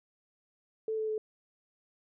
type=tone with pitch steps; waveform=sine; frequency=439.9 / 436.1 / 432.3 Hz; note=A4 / A4 / A4; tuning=0 / -15 / -31 cents; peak=-30 dBFS; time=0.88-1.18 s; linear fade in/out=2 ms; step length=100 ms; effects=none